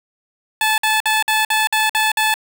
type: tone bursts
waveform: 15% pulse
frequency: 869 Hz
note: A5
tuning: 22 cents flat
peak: -8 dBFS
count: 8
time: 0.61-2.341 s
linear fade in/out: 2 ms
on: 170 ms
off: 53 ms
effects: none